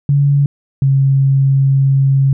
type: tone pair in turn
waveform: sine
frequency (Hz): 141.8 / 136.21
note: C#3 / C#3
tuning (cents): +40 / -30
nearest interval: minor second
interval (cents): 70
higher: first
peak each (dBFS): -8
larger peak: neither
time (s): 0.09-0.46 / 0.82-2.33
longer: second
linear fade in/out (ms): 2
effects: none